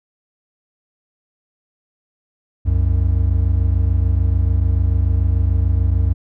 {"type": "tone pair together", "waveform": "triangle", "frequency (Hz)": [64.8, 91.64], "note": ["C2", "F#2"], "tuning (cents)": [-16, -16], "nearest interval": "tritone", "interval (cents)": 600, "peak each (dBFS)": -14, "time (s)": [2.65, 6.14], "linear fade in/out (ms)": 20, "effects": []}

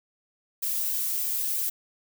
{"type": "noise with flanger", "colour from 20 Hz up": "violet", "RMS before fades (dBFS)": -28, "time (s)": [0.62, 1.7], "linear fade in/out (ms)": 10, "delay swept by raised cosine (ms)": [1.4, 2.6], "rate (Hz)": 3.1, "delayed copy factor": -0.55, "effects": []}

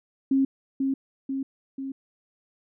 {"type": "tone with echo", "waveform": "sine", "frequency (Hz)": 270, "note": "C#4", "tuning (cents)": -45, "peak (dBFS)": -18, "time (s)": [0.31, 0.45], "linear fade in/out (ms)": 5, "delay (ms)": 490, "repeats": 3, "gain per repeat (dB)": -4, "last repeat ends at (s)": 1.92, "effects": []}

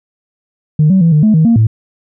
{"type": "tone with pitch steps", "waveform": "sine", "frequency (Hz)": [152.6, 190.1, 166.2, 151.1, 215.6, 158.7, 231.4, 110.4], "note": ["D#3", "F#3", "E3", "D3", "A3", "D#3", "A#3", "A2"], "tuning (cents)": [-33, 47, 15, 50, -35, 35, -13, 6], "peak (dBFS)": -4, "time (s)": [0.79, 1.67], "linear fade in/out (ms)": 5, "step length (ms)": 110, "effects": ["tanh soft clip ceiling -2 dBFS"]}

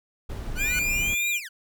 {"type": "noise", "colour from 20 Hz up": "brown", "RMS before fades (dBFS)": -32, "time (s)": [0.29, 1.15], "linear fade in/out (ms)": 10}
{"type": "tone with exponential growth", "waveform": "sawtooth", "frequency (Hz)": 1480, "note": "F#6", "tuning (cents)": 0, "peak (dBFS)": -23, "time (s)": [0.52, 0.79], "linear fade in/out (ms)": 1, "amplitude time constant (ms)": 58}
{"type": "linear two-way sweep", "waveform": "sawtooth", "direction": "up then down", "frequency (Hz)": [1401, 3917, 1401], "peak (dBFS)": -32, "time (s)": [0.55, 1.49], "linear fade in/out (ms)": 20, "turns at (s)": 1.3}
{"type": "tone", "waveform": "square", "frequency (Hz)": 2400, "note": "D7", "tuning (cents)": 37, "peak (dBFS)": -24, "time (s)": [0.57, 1.41], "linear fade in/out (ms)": 50}
{"effects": []}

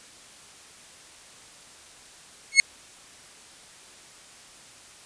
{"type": "tone with exponential growth", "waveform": "sawtooth", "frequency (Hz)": 2181, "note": "C#7", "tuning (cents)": -29, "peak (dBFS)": -4, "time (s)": [2.52, 2.6], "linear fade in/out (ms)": 1, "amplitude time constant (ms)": 17, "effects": ["white hiss -49 dBFS RMS until 5.05 s", "resampled to 22050 Hz"]}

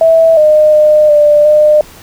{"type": "tone with pitch steps", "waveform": "sine", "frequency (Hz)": [653, 611, 607, 593, 604], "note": ["E5", "D#5", "D#5", "D5", "D5"], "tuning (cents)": [-17, -32, -43, 17, 48], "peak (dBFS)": -3, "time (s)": [0.01, 1.81], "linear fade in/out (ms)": 2, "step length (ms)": 360, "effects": ["pink hiss -36 dBFS RMS until 2.02 s"]}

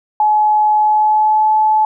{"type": "tone with pitch glide", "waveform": "sine", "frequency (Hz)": [850, 862.9], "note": ["G#5", "A5"], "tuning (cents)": [40, -34], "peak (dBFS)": -9, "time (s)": [0.2, 1.85], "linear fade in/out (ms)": 2, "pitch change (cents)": 26, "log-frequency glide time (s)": [0.77, 1.51], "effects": []}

